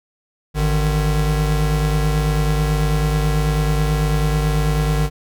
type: tone pair together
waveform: square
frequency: 53.42 / 151.1 Hz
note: G#1 / D3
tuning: +50 / +50 cents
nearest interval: octave + tritone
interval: 1800 cents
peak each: -19 dBFS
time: 0.54-5.1 s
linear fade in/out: 50 ms
effects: none